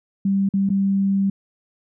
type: tone with dropouts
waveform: sine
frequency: 196 Hz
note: G3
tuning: in tune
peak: -16 dBFS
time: 0.25-1.3 s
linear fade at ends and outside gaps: 5 ms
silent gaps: 0.49-0.537 / 0.692-0.701 s
effects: none